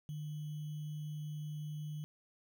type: tone with sample-and-hold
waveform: sine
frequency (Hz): 150.9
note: D3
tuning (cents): +47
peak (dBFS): -39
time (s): 0.09-2.04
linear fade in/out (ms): 0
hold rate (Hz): 3150
effects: none